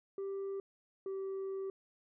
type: tone pair in turn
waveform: sine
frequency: 392 / 386.6 Hz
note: G4 / G4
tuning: 0 / -24 cents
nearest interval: unison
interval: 24 cents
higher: first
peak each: -34 / -34 dBFS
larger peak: neither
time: 0.18-0.6 / 1.06-1.7 s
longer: second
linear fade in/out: 2 ms
effects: tanh soft clip ceiling -36 dBFS